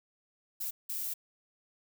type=noise bursts at uneven times; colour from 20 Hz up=violet; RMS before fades=-36 dBFS; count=2; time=0.6-0.71 / 0.89-1.14 s; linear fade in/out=10 ms; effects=none